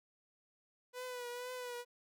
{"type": "tone with vibrato", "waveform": "sawtooth", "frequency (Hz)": 493.9, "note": "B4", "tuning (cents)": 0, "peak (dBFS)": -38, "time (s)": [0.93, 1.85], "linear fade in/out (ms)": 50, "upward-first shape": "triangle", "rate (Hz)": 2.1, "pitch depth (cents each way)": 47, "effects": []}